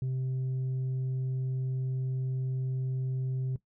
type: tone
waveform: sine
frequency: 130 Hz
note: C3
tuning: 11 cents flat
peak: -26 dBFS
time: 0.02-3.56 s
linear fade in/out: 2 ms
effects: noise-tail reverb RT60 0.1 s tail -18 dB re dry + tanh soft clip ceiling -28 dBFS